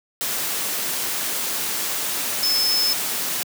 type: tone in noise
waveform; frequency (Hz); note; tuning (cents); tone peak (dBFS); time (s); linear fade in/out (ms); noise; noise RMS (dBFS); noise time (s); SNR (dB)
sine; 5230; E8; -15; -18; 2.43-2.93; 0; white; -25; 0.21-3.43; +4
effects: high-pass 150 Hz 12 dB/octave